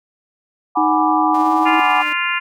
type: chord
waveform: sine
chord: G# half-diminished seventh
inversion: third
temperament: equal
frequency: 740 / 830.6 / 987.8 / 1174.7 Hz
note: F#5 / G#5 / B5 / D6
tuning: 0 / 0 / 0 / 0 cents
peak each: -19 dBFS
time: 0.75-2.03 s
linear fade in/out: 20 ms
type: tone with pitch glide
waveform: sine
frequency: 311.1 to 316.9 Hz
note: D#4 to D#4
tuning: 0 to +32 cents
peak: -18 dBFS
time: 0.77-1.8 s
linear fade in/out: 5 ms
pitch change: +32 cents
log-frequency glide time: 1.38-1.53 s
type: tone with tremolo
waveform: sawtooth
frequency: 301.1 Hz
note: D4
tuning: 43 cents sharp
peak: -25 dBFS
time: 1.34-2.13 s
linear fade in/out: 5 ms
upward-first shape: triangle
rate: 18 Hz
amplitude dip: 40%
type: harmonic tone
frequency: 348.1 Hz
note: F4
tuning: 6 cents flat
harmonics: 3 / 4 / 5 / 6 / 7 / 8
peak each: -24 / -24 / -24 / -24 / -24 / -24 dBFS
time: 1.65-2.4 s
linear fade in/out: 20 ms
effects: none